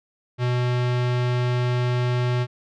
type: tone with low-pass filter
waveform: square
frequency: 123.47 Hz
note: B2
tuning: in tune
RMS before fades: -22 dBFS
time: 0.38-2.47 s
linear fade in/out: 50 ms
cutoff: 3700 Hz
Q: 0.99
effects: none